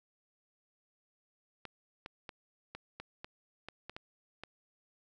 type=clicks; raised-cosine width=0.3 ms; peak=-27 dBFS; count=10; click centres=1.653 / 2.061 / 2.292 / 2.75 / 3 / 3.245 / 3.686 / 3.896 / 3.965 / 4.436 s; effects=none